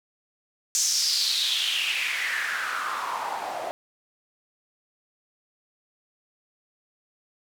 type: noise with band-pass filter sweep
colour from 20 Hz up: white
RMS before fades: -27 dBFS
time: 0.75-3.71 s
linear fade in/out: 0 ms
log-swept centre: 6400 to 640 Hz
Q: 4.7
effects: none